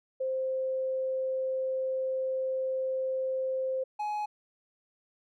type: tone pair in turn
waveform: sine / triangle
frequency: 523.3 / 840.1 Hz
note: C5 / G#5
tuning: 0 / +20 cents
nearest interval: minor sixth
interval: 820 cents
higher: second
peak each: -28 dBFS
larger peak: neither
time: 0.2-3.84 / 3.99-4.26 s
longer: first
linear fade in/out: 10 ms
effects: none